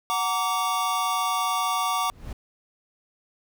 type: chord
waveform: square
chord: Gb augmented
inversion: none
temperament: just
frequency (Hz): 740 / 925 / 1156.2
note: Gb5 / Bb5 / D6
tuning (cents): 0 / -14 / -27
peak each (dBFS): -30 / -30 / -26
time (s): 0.1-2.1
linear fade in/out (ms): 0
type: noise with exponential growth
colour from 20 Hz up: brown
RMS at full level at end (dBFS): -31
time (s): 1.94-2.33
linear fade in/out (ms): 5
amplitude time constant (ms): 84
effects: none